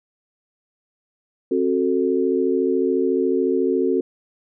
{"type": "chord", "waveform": "sine", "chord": "F# diminished", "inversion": "second", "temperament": "just", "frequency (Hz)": [266.4, 370, 444], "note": ["C4", "F#4", "A4"], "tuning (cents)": [31, 0, 16], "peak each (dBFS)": [-22, -20, -22], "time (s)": [1.51, 4.01], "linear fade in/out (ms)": 5, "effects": []}